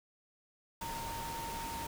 sine tone in noise, 920 Hz, A#5, 23 cents flat, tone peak -40 dBFS, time 0.81-1.87 s, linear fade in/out 5 ms, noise pink, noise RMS -43 dBFS, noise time 0.81-1.87 s, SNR 0 dB, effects none

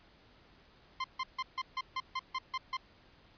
sawtooth tone bursts, 1045 Hz, C6, 2 cents flat, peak -29 dBFS, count 10, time 1-2.77 s, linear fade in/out 5 ms, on 42 ms, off 150 ms, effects pink hiss -62 dBFS RMS until 3.37 s + resampled to 11025 Hz

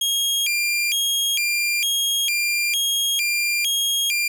sawtooth tone with vibrato, 2794 Hz, F7, in tune, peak -16 dBFS, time 0.01-4.28 s, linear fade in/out 5 ms, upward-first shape square, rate 1.1 Hz, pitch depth 270 cents each way, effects none

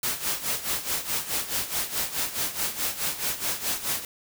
white noise with tremolo, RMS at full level -26 dBFS, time 0.03-4.05 s, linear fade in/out 2 ms, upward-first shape sine, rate 4.7 Hz, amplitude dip 75%, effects none

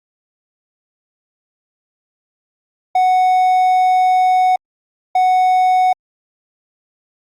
triangle tone bursts at uneven times, 740 Hz, F#5, in tune, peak -8 dBFS, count 2, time 2.95-4.56 / 5.15-5.93 s, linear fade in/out 5 ms, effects Opus 48 kbps

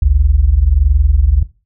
sine tone pair together, 52.11 / 73.42 Hz, G#1 / D2, +7 / 0 cents, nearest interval tritone, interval 593 cents, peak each -10 dBFS, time 0.02-1.43 s, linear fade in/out 5 ms, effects noise-tail reverb RT60 0.3 s tail -18 dB re dry

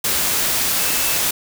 sine tone in noise, 2637 Hz, E7, in tune, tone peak -30 dBFS, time 0.79-1.17 s, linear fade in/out 5 ms, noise white, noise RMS -19 dBFS, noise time 0.04-1.31 s, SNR -14 dB, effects none

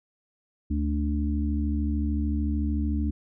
harmonic tone, 73.42 Hz, D2, in tune, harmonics 1 / 3 / 4, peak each -25 / -30 / -31 dBFS, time 0.7-3.11 s, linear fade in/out 10 ms, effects none

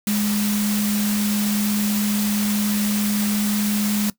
sine tone in noise, 207.7 Hz, G#3, in tune, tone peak -19 dBFS, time 0.07-4.1 s, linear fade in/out 2 ms, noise white, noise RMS -27 dBFS, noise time 0.07-4.1 s, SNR +5 dB, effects noise-tail reverb RT60 0.1 s tail -19 dB re dry

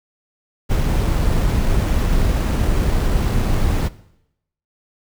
brown noise with sample-and-hold, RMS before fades -17 dBFS, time 0.69-3.89 s, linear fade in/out 20 ms, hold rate 8820 Hz, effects noise-tail reverb RT60 0.8 s tail -18 dB re dry

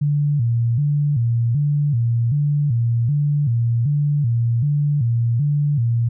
sine tone with vibrato, 130.81 Hz, C3, in tune, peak -15 dBFS, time 0.01-6.09 s, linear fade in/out 10 ms, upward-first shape square, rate 1.3 Hz, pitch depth 190 cents each way, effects none

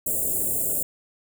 white band-stop noise, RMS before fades -25 dBFS, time 0.06-0.83 s, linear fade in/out 5 ms, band 680 to 7200 Hz, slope 96 dB/octave, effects none

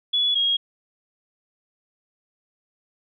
sine tone pair in turn, 3405 / 3277 Hz, G#7 / G#7, +42 / -24 cents, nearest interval minor second, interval 66 cents, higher first, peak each -18 dBFS, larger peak neither, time 0.13-0.35 / 0.35-0.57 s, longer neither, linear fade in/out 10 ms, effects none

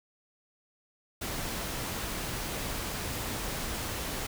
pink noise, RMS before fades -35 dBFS, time 1.21-4.27 s, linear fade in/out 10 ms, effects none

